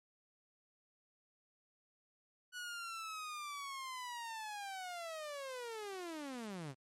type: linear sweep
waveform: sawtooth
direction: down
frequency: 1480 to 123.47 Hz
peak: -39 dBFS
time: 2.52-6.75 s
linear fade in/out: 50 ms
effects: low-pass 11000 Hz 12 dB/octave + MP3 64 kbps